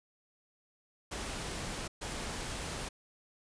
pink noise bursts at uneven times, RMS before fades -39 dBFS, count 2, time 1.11-1.88 / 2.01-2.89 s, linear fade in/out 10 ms, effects resampled to 22050 Hz

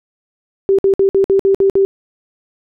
sine tone bursts, 390 Hz, G4, 9 cents flat, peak -8 dBFS, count 8, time 0.69-1.85 s, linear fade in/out 0 ms, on 96 ms, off 56 ms, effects none

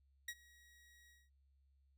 sawtooth tone with ADSR envelope, 1903 Hz, A#6, 35 cents sharp, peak -37 dBFS, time 0.28-1.3 s, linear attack 5 ms, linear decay 53 ms, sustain -24 dB, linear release 210 ms, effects added 68 Hz sine -70 dBFS peak until 1.97 s

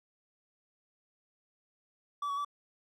triangle tone with pitch steps, 1153 / 1126 / 1155 Hz, D6 / C#6 / D6, -32 / +27 / -29 cents, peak -30 dBFS, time 2.22-2.448 s, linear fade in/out 5 ms, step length 76 ms, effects none

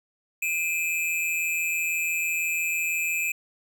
square tone pair together, 2400 / 2566 Hz, D7 / E7, +37 / -47 cents, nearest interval minor second, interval 116 cents, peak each -28 / -28 dBFS, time 0.42-3.32 s, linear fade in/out 5 ms, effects none

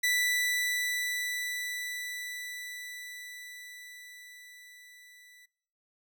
sawtooth tone with level ramp, 1975.5 Hz, B6, in tune, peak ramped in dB -21 to -51 dBFS, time 0.03-5.46 s, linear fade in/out 10 ms, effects noise-tail reverb RT60 0.8 s tail -25 dB re dry

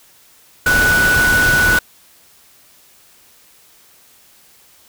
sine tone in noise, 1480 Hz, F#6, in tune, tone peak -11 dBFS, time 0.66-1.79 s, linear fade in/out 5 ms, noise pink, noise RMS -19 dBFS, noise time 0.66-1.79 s, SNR +5 dB, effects white hiss -49 dBFS RMS until 4.88 s

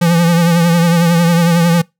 square tone with vibrato, 169.9 Hz, F3, 47 cents flat, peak -9 dBFS, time 0.01-1.82 s, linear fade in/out 10 ms, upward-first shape triangle, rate 11 Hz, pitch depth 61 cents each way, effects noise-tail reverb RT60 0.2 s tail -24 dB re dry

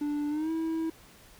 triangle tone with pitch glide, 293.7 to 324 Hz, D4 to E4, 0 to -30 cents, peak -26 dBFS, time 0.01-0.9 s, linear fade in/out 5 ms, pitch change +170 cents, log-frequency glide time 0.29-0.51 s, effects pink hiss -55 dBFS RMS until 1.39 s

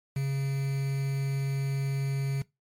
triangle tone with quantisation, 136.9 Hz, C#3, 21 cents flat, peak -24 dBFS, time 0.16-2.42 s, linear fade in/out 5 ms, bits 7, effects noise-tail reverb RT60 0.2 s tail -21 dB re dry + MP3 64 kbps

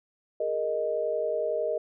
sine chord, Ab suspended second, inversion none, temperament equal, 415.3 / 466.2 / 622.3 Hz, Ab4 / Bb4 / Eb5, 0 / 0 / 0 cents, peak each -34 / -30 / -28 dBFS, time 0.4-1.78 s, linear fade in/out 5 ms, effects none

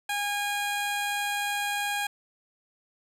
15% pulse tone, 817 Hz, G#5, 29 cents flat, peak -21 dBFS, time 0.09-2.07 s, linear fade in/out 5 ms, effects resampled to 32000 Hz + 8-bit

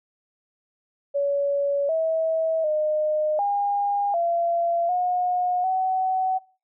sine tone with pitch steps, 565 / 646 / 612 / 810 / 683 / 722 / 752 Hz, C#5 / E5 / D#5 / G#5 / F5 / F#5 / F#5, +33 / -35 / -29 / -43 / -39 / -43 / +28 cents, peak -20 dBFS, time 1.14-6.39 s, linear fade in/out 20 ms, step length 750 ms, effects noise-tail reverb RT60 0.4 s tail -25 dB re dry

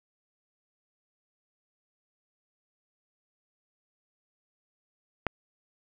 click, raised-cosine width 0.5 ms, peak -11 dBFS, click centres 5.267 s, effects none

